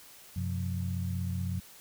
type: tone cluster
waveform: sine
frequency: 92.4 / 128.5 / 177.8 Hz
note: F#2 / C3 / F3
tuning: -2 / -31 / +31 cents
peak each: -32 / -38 / -36 dBFS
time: 0.36-1.6 s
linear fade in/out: 5 ms
effects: white hiss -53 dBFS RMS until 1.8 s